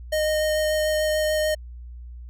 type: tone with vibrato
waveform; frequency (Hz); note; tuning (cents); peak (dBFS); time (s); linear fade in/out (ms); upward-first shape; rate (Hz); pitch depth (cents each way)
square; 616; D#5; -17; -21; 0.12-1.55; 10; sine; 6.8; 9
effects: added 60 Hz sine -36 dBFS peak until 2.29 s